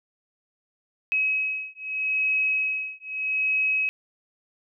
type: beating tone pair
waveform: sine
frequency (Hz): 2553 / 2553.8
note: D#7 / D#7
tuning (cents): +44 / +44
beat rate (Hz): 0.8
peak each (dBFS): -26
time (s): 1.12-3.89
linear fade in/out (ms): 0
effects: none